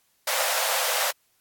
pink high-pass noise, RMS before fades -25 dBFS, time 0.27-1.11 s, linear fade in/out 5 ms, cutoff 500 Hz, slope 96 dB/octave, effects white hiss -67 dBFS RMS until 1.4 s + AAC 64 kbps

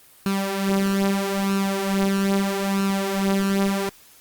sawtooth tone with flanger, 196 Hz, G3, in tune, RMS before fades -22 dBFS, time 0.26-3.89 s, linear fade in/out 0 ms, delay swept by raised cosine 0.73 to 5.83 ms, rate 0.78 Hz, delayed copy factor +0.65, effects white hiss -51 dBFS RMS until 4.2 s + Opus 24 kbps

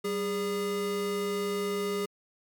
square tone pair together, 193.02 / 409 Hz, G3 / G#4, -27 / -26 cents, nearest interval octave + minor second, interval 1301 cents, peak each -36 / -30 dBFS, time 0.04-2.06 s, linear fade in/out 10 ms, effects MP3 96 kbps

